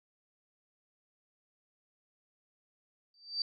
sine tone with exponential growth, 4650 Hz, D8, 18 cents flat, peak -27 dBFS, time 3.14-3.42 s, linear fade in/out 2 ms, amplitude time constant 59 ms, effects none

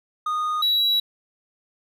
triangle tone pair in turn, 1233 / 3901 Hz, D#6 / B7, -16 / -22 cents, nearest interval octave + minor sixth, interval 1994 cents, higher second, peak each -20 / -16 dBFS, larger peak second, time 0.26-0.62 / 0.62-1 s, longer second, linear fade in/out 5 ms, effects none

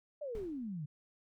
sine exponential sweep, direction down, 617 to 140 Hz, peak -38 dBFS, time 0.21-0.86 s, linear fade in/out 10 ms
brown noise with exponential decay, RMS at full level -45 dBFS, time 0.35-0.8 s, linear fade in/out 0 ms, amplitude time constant 96 ms
effects none

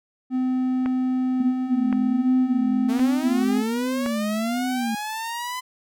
triangle tone with pitch glide, 256.2 to 257.7 Hz, C4 to C4, -36 to -26 cents, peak -18 dBFS, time 0.3-3.64 s, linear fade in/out 50 ms, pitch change +10 cents, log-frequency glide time 1.42-3.2 s
click train, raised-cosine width 0.5 ms, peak -16 dBFS, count 4, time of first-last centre 0.86-4.062 s, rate 0.937 Hz
sine tone with vibrato, 233.1 Hz, A#3, in tune, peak -23 dBFS, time 1.4-4.95 s, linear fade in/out 5 ms, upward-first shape sine, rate 1.3 Hz, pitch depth 170 cents each way
sawtooth linear sweep, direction up, 215.2 to 1017 Hz, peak -24 dBFS, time 2.88-5.61 s, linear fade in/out 20 ms
effects none

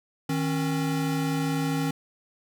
square tone pair together, 156.9 / 272.2 Hz, D#3 / C#4, +15 / -31 cents, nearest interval minor seventh, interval 954 cents, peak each -28 dBFS, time 0.29-1.91 s, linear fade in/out 5 ms, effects none

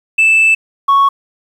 sine tone pair in turn, 2637 / 1108.7 Hz, E7 / C#6, 0 / 0 cents, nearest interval octave + minor third, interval 1500 cents, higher first, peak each -4 dBFS, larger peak neither, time 0.18-0.55 / 0.88-1.09 s, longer first, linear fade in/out 10 ms, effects tanh soft clip ceiling -5 dBFS + 7-bit

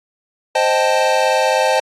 square chord, A half-diminished seventh, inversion first, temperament equal, 523.3 / 622.3 / 784 / 880 Hz, C5 / Eb5 / G5 / A5, 0 / 0 / 0 / 0 cents, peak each -18 / -19 / -21 / -19 dBFS, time 0.55-1.8 s, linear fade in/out 5 ms, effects low-pass 7000 Hz 12 dB/octave + AAC 48 kbps

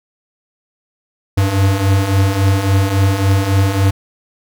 square beating tone pair, 94.9 / 98.5 Hz, F#2 / G2, +44 / +9 cents, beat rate 3.6 Hz, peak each -18 / -13 dBFS, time 1.37-3.91 s, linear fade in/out 10 ms, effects none

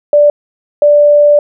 sine tone pair in turn, 587 / 587 Hz, D5 / D5, -1 / -1 cents, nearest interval unison, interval 0 cents, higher neither, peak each -3 dBFS, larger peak neither, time 0.13-0.3 / 0.82-1.39 s, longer second, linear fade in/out 2 ms, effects none

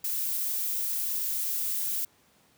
violet noise, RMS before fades -30 dBFS, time 0.04-2.05 s, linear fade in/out 5 ms, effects pink hiss -63 dBFS RMS until 2.57 s + high-pass 100 Hz 12 dB/octave

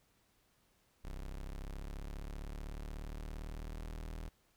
35% pulse linear sweep, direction up, 32.7 to 40.21 Hz, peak -40 dBFS, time 1.04-4.29 s, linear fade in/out 10 ms, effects pink hiss -73 dBFS RMS until 4.56 s

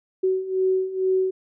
sine beating tone pair, 374.6 / 376.8 Hz, F#4 / F#4, +21 / +32 cents, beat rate 2.2 Hz, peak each -25 / -21 dBFS, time 0.23-1.31 s, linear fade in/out 10 ms, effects none

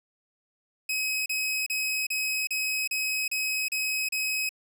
sawtooth tone bursts, 2543 Hz, D#7, 37 cents sharp, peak -23 dBFS, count 9, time 0.89-4.492 s, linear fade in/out 5 ms, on 370 ms, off 34 ms, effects none

